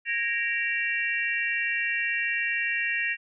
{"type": "tone cluster", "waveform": "sine", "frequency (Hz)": [1647, 1866, 2330, 2745], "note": ["G#6", "A#6", "D7", "F7"], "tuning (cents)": [-15, 1, -14, -31], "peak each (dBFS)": [-35, -28, -31, -30], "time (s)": [0.05, 3.17], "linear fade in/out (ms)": 50, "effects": []}